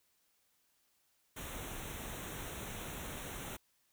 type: band-stop noise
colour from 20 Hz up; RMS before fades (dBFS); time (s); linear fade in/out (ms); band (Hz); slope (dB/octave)
pink; -44; 1.36-3.57; 10; 4000 to 5700; 96
effects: white hiss -75 dBFS RMS until 3.92 s